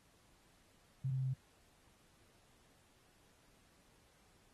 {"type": "tone with pitch steps", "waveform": "sine", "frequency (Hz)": [132.4, 131.64, 130.88], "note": ["C3", "C3", "C3"], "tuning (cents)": [21, 11, 1], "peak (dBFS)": -34, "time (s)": [1.04, 1.34], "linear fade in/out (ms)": 10, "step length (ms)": 100, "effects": ["pink hiss -70 dBFS RMS until 4.53 s", "AAC 32 kbps"]}